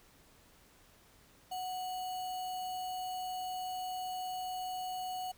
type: tone with sample-and-hold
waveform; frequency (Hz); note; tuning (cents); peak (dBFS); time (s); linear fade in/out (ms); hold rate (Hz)
sine; 739; F#5; -2; -36; 1.51-5.32; 10; 3675
effects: pink hiss -63 dBFS RMS until 5.37 s